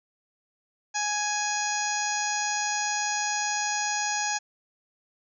harmonic tone, 833 Hz, G#5, 5 cents sharp, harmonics 1 / 2 / 3 / 4 / 5 / 6 / 7 / 8, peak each -30 / -32 / -36 / -42 / -40 / -37 / -37 / -31 dBFS, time 0.94-4.39 s, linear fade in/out 20 ms, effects none

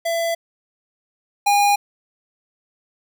square tone pair in turn, 670 / 814.6 Hz, E5 / G#5, +28 / -34 cents, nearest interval minor third, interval 338 cents, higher second, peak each -20 / -14 dBFS, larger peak second, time 0.05-0.35 / 1.46-1.76 s, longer neither, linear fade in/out 10 ms, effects none

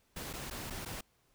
pink noise with dropouts, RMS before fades -42 dBFS, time 0.16-1.01 s, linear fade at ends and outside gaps 5 ms, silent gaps 0.331-0.335 / 0.501-0.509 / 0.701-0.705 / 0.851-0.858 s, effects pink hiss -72 dBFS RMS until 1.34 s

